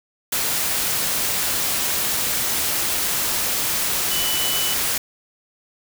sine tone in noise, 2979 Hz, F#7, 11 cents sharp, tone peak -25 dBFS, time 4.11-4.74 s, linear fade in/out 5 ms, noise white, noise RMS -22 dBFS, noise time 0.32-4.98 s, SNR -6 dB, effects none

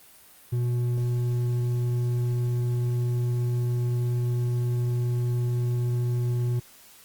sine tone with hard clipping, 121.5 Hz, B2, 28 cents flat, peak -24 dBFS, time 0.52-6.6 s, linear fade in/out 10 ms, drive 5 dB, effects white hiss -52 dBFS RMS until 7.04 s + Opus 32 kbps

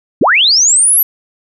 sine linear sweep, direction up, 138.9 to 12000 Hz, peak -6 dBFS, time 0.21-1.03 s, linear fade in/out 5 ms, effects none

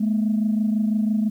sine tone pair together, 212.6 / 238.6 Hz, G#3 / A#3, +41 / +41 cents, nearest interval major second, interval 200 cents, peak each -18 / -25 dBFS, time 0-1.3 s, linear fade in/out 10 ms, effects tanh soft clip ceiling -13 dBFS + 9-bit

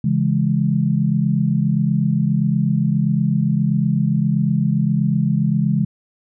sine chord, C# minor, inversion none, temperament just, 138.59 / 166.31 / 207.9 Hz, C#3 / E3 / G#3, 0 / +16 / +2 cents, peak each -19 dBFS, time 0.04-5.85 s, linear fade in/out 5 ms, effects none

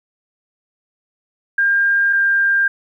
sine tone pair in turn, 1604 / 1595.9 Hz, G6 / G6, +39 / +31 cents, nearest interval unison, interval 8 cents, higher first, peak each -12 dBFS, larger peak neither, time 1.58-2.13 / 2.13-2.68 s, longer neither, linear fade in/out 5 ms, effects 9-bit

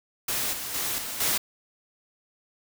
white noise with level steps, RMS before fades -28 / -34 / -29 / -34 / -25 dBFS, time 0.28-1.38 s, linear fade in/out 5 ms, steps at 0.53 / 0.74 / 0.98 / 1.2 s, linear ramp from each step 5 ms, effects none

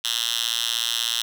5% pulse tone with high-pass filter, 116.54 Hz, A#2, in tune, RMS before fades -25 dBFS, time 0.04-1.22 s, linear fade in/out 5 ms, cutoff 3300 Hz, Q 2.2, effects none

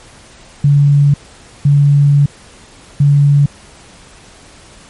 sine tone bursts at uneven times, 143.1 Hz, D3, 45 cents flat, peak -5 dBFS, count 3, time 0.64-1.14 / 1.65-2.26 / 3-3.46 s, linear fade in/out 5 ms, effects pink hiss -40 dBFS RMS until 4.89 s + MP3 48 kbps

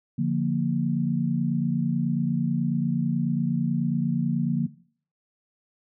sine chord, Bb major, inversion first, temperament just, 145.68 / 174.81 / 233.1 Hz, D3 / F3 / Bb3, -14 / +2 / 0 cents, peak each -26 dBFS, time 0.18-4.67 s, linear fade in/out 10 ms, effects noise-tail reverb RT60 0.5 s tail -18 dB re dry

